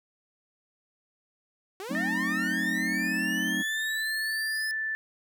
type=linear sweep; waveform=sawtooth; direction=up; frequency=361.8 to 5150 Hz; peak=-32 dBFS; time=1.8-4.71 s; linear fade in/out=0 ms
type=chord; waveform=triangle; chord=F# diminished seventh; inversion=none; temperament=equal; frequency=185 / 220 / 261.6 / 311.1 Hz; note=F#3 / A3 / C4 / Eb4; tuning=0 / 0 / 0 / 0 cents; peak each=-33 dBFS; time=1.89-3.63 s; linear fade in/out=20 ms
type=tone with pitch glide; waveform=sine; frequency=1813 to 1760.4 Hz; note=A#6 to A6; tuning=-49 to 0 cents; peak=-28 dBFS; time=1.95-4.95 s; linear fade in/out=0 ms; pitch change=-51 cents; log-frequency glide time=2.81-3.2 s
effects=none